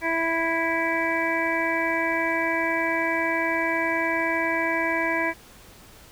harmonic tone, 329.6 Hz, E4, in tune, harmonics 1 / 2 / 3 / 5 / 6 / 7, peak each -29 / -29 / -29 / -29 / -29 / -29 dBFS, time 0.01-5.34 s, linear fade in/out 50 ms, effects pink hiss -49 dBFS RMS until 6.11 s

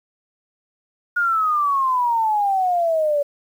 sine exponential sweep, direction down, 1442 to 568 Hz, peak -16 dBFS, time 1.16-3.23 s, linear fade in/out 10 ms, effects 8-bit

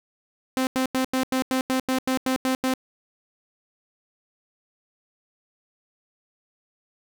sawtooth tone bursts, 260 Hz, C4, 11 cents flat, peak -17 dBFS, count 12, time 0.57-2.738 s, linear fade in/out 0 ms, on 100 ms, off 88 ms, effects none

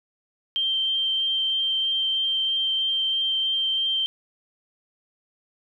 sine tone with vibrato, 3143 Hz, G7, 4 cents sharp, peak -21 dBFS, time 0.56-4.06 s, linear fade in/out 0 ms, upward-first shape triangle, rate 3.1 Hz, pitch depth 9 cents each way, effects 10-bit

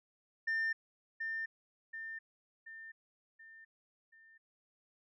sine tone with echo, 1800 Hz, A6, 39 cents sharp, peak -29 dBFS, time 0.47-0.73 s, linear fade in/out 10 ms, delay 730 ms, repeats 5, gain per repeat -6 dB, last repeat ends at 4.38 s, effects tanh soft clip ceiling -30 dBFS

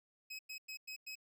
25% pulse tone bursts, 2548 Hz, D#7, 41 cents sharp, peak -40 dBFS, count 5, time 0.3-1.155 s, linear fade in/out 10 ms, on 91 ms, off 100 ms, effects none

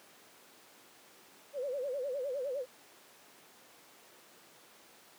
sine tone with vibrato, 535 Hz, C5, 38 cents sharp, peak -33 dBFS, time 1.53-2.66 s, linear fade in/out 50 ms, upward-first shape sine, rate 9.8 Hz, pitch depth 150 cents each way, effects pink hiss -58 dBFS RMS until 5.18 s + high-pass 300 Hz 12 dB/octave

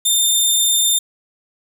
15% pulse tone, 3608 Hz, A7, 43 cents sharp, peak -6 dBFS, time 0.05-0.99 s, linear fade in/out 10 ms, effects none

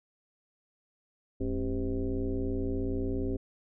sine tone with frequency modulation, 149.6 Hz, D3, 32 cents sharp, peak -28 dBFS, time 1.4-3.37 s, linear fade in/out 10 ms, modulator 121 Hz, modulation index 2.4, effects none

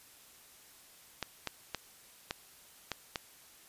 clicks, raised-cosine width 0.2 ms, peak -17 dBFS, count 6, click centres 1.227 / 1.473 / 1.747 / 2.309 / 2.917 / 3.158 s, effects white hiss -58 dBFS RMS until 3.68 s + resampled to 32000 Hz

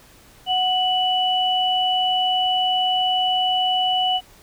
sine tone pair together, 740 / 2960 Hz, F#5 / F#7, 0 / 0 cents, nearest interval 2 octaves, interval 2400 cents, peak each -20 dBFS, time 0.46-4.21 s, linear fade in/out 50 ms, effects pink hiss -50 dBFS RMS until 4.42 s

